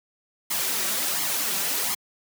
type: noise with flanger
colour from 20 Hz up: white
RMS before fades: -26 dBFS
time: 0.5-1.95 s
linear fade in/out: 10 ms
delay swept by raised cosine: 0.94 to 5.24 ms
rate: 1.4 Hz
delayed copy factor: +0.7
effects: high-pass 150 Hz 12 dB/octave